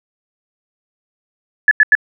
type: tone bursts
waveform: sine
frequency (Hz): 1717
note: A6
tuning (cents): -43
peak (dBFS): -5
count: 3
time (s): 1.68-1.952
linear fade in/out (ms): 2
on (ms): 32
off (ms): 88
effects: none